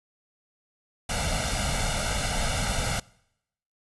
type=noise with comb filter; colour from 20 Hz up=pink; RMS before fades=-27 dBFS; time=1.09-3 s; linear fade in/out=5 ms; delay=1.4 ms; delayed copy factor=+0.85; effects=noise-tail reverb RT60 0.8 s tail -24 dB re dry + resampled to 24000 Hz